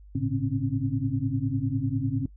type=tone cluster; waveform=sine; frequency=106.4 / 116.3 / 140.5 / 263.7 / 273.7 Hz; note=G#2 / A#2 / C#3 / C4 / C#4; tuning=+42 / -4 / +24 / +14 / -22 cents; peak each=-31 dBFS; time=0.15-2.26 s; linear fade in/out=5 ms; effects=noise-tail reverb RT60 0.1 s tail -20 dB re dry + added 50 Hz sine -46 dBFS peak until 2.36 s